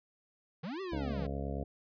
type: linear two-way sweep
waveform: square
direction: up then down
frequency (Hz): 142.2 to 396.2 to 142.2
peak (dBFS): -38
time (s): 0.63-1.27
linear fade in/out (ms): 10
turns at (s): 0.81
type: harmonic tone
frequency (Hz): 69.3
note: C#2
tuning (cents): 0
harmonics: 1 / 2 / 3 / 4 / 6 / 7 / 8 / 9 / 10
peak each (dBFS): -38 / -41 / -43 / -44 / -46 / -46 / -47 / -48 / -48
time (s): 0.92-1.64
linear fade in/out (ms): 5
effects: resampled to 11025 Hz